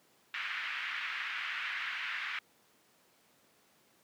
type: band-pass noise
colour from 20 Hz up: white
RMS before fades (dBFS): -38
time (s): 0.34-2.39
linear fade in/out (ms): 2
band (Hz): 1400 to 2500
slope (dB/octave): 24
effects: pink hiss -67 dBFS RMS until 4.03 s + high-pass 200 Hz 12 dB/octave